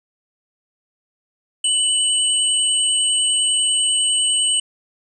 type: tone pair together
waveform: sine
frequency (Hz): 2976 / 8417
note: F#7 / C9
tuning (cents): +9 / +9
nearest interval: octave + tritone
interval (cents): 1800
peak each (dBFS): -18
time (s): 1.64-4.6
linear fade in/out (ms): 5
effects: none